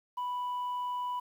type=tone; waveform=sine; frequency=987.8 Hz; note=B5; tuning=in tune; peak=-29 dBFS; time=0.17-1.2 s; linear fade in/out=10 ms; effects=tanh soft clip ceiling -31 dBFS + 10-bit